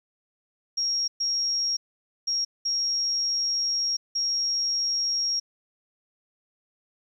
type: tone bursts at uneven times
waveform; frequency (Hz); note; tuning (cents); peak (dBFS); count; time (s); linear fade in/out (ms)
sine; 5588; F8; 0; -23; 5; 0.77-1.08 / 1.2-1.77 / 2.27-2.45 / 2.65-3.97 / 4.15-5.4; 10
effects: 10-bit